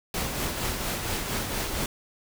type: noise with tremolo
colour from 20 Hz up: pink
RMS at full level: -28 dBFS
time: 0.14-1.86 s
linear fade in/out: 2 ms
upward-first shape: triangle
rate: 4.3 Hz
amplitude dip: 45%
effects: none